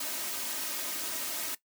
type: noise with comb filter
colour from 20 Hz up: white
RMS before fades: -35 dBFS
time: 0-1.55 s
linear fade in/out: 5 ms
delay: 3.2 ms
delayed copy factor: +0.6
effects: noise-tail reverb RT60 0.1 s tail -17 dB re dry + high-pass 150 Hz 12 dB/octave